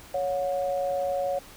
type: tone pair together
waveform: sine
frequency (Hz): 557.3 / 724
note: C#5 / F#5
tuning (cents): +9 / -38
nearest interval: perfect fourth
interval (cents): 453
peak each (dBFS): -26 / -30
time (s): 0.14-1.39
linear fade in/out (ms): 5
effects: pink hiss -48 dBFS RMS until 1.56 s